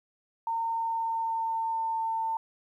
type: tone with pitch glide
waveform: sine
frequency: 913 to 898.9 Hz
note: A#5 to A5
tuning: -36 to +37 cents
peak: -27 dBFS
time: 0.47-2.37 s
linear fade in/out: 2 ms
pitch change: -27 cents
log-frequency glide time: 0.65-1.91 s
effects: 11-bit